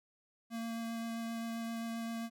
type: tone with vibrato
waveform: square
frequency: 229.1 Hz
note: A#3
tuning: 30 cents flat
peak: -38 dBFS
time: 0.5-2.3 s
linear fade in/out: 50 ms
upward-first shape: triangle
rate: 7.6 Hz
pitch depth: 12 cents each way
effects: none